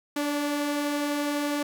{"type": "tone pair together", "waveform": "sawtooth", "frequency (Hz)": [291.5, 571], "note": ["D4", "D5"], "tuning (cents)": [-13, -49], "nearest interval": "octave", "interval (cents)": 1164, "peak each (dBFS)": [-22, -34], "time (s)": [0.16, 1.63], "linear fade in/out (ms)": 5, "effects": []}